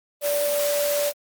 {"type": "tone in noise", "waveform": "sine", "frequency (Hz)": 581, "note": "D5", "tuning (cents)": -19, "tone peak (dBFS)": -21, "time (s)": [0.21, 1.13], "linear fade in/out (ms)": 50, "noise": "white", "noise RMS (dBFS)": -28, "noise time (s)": [0.21, 1.13], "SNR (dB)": 4, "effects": ["high-pass 300 Hz 12 dB/octave", "Opus 32 kbps"]}